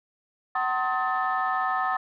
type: tone cluster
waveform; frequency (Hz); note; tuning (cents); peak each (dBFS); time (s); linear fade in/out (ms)
sine; 755 / 908 / 1058 / 1270 / 1772; F#5 / A#5 / C6 / D#6 / A6; +35 / -46 / +19 / +35 / +12; -27 / -36 / -30 / -27 / -31; 0.55-1.97; 5
effects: tanh soft clip ceiling -15 dBFS